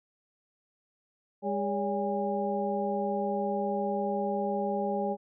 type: harmonic tone with a mistuned harmonic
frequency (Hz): 203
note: G#3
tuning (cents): -39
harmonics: 1 / 2 / 3 / 4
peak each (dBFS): -33 / -33 / -33 / -33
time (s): 1.42-5.17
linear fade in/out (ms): 50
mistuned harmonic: 3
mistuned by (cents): -110
effects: none